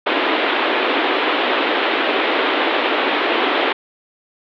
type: band-pass noise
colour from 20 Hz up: pink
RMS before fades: -18 dBFS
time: 0.06-3.73 s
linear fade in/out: 10 ms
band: 280 to 3600 Hz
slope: 48 dB/octave
effects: none